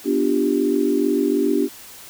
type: chord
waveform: sine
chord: G dominant seventh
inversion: first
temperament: equal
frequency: 246.9 / 293.7 / 349.2 / 392 Hz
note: B3 / D4 / F4 / G4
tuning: 0 / 0 / 0 / 0 cents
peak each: -23 / -20 / -24 / -21 dBFS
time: 0.04-1.69 s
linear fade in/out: 50 ms
effects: white hiss -41 dBFS RMS until 2.09 s